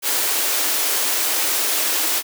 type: high-pass noise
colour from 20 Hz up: white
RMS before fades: -20 dBFS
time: 0.02-2.23 s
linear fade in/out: 50 ms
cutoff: 270 Hz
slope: 96 dB/octave
effects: none